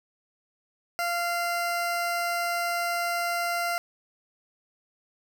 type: tone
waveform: 20% pulse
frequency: 692 Hz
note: F5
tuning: 16 cents flat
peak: -21 dBFS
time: 0.99-3.78 s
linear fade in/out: 0 ms
effects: none